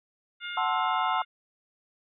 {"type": "harmonic tone", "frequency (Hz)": 709, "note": "F5", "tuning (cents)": 26, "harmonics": [2, 3, 4, 5], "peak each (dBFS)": [-37, -39, -40, -41], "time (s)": [0.4, 1.25], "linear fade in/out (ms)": 50}
{"type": "chord", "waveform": "sine", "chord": "F# half-diminished seventh", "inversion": "none", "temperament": "equal", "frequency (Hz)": [740, 880, 1046.5, 1318.5], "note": ["F#5", "A5", "C6", "E6"], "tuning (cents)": [0, 0, 0, 0], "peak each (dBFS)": -30, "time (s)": [0.57, 1.22], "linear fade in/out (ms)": 2}
{"effects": []}